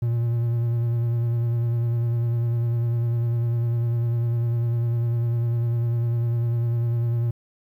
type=tone with vibrato; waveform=triangle; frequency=117.7 Hz; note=A#2; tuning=17 cents sharp; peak=-18 dBFS; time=0.02-7.31 s; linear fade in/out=5 ms; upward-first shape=sine; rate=10 Hz; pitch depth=27 cents each way; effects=10-bit